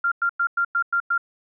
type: tone bursts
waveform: sine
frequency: 1390 Hz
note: F6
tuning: 9 cents flat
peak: -18 dBFS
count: 7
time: 0.04-1.179 s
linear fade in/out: 5 ms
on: 77 ms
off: 100 ms
effects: none